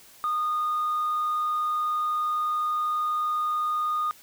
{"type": "tone", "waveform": "sine", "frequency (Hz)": 1228, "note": "D#6", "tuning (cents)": -23, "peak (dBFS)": -22, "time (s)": [0.24, 4.11], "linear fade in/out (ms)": 0, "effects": ["tanh soft clip ceiling -21 dBFS", "white hiss -52 dBFS RMS until 4.22 s"]}